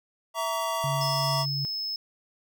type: chord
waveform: square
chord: A# diminished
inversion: second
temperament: equal with one note detuned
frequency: 659.3 / 932.3 / 1137.9 Hz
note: E5 / A#5 / C#6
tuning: 0 / 0 / +45 cents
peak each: -32 dBFS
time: 0.34-1.46 s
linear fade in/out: 50 ms
type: tone with tremolo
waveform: sine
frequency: 140.3 Hz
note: C#3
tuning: 21 cents sharp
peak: -27 dBFS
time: 0.84-1.65 s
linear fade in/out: 0 ms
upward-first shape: triangle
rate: 2.5 Hz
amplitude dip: 25%
type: tone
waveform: triangle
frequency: 5200 Hz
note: E8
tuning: 24 cents flat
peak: -28 dBFS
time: 1.01-1.96 s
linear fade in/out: 2 ms
effects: none